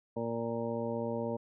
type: harmonic tone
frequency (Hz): 116.2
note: A#2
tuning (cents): -5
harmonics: 1 / 2 / 3 / 4 / 5 / 7 / 8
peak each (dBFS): -42 / -37 / -43 / -37 / -38 / -47 / -44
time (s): 0.16-1.37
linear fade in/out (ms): 10
effects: none